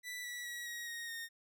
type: tone with pitch steps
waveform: sawtooth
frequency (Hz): 1975.5 / 1948.3 / 1921.5 / 1895 / 1868.9 / 1843.2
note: B6 / B6 / B6 / A#6 / A#6 / A#6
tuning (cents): 0 / -24 / -48 / +28 / +4 / -20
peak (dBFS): -38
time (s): 0.03-1.29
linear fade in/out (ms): 50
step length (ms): 210
effects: none